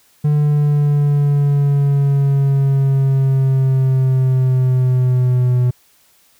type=exponential sweep; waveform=triangle; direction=down; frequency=148.9 to 124 Hz; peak=-9 dBFS; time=0.24-5.71 s; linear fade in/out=10 ms; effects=white hiss -54 dBFS RMS until 6.39 s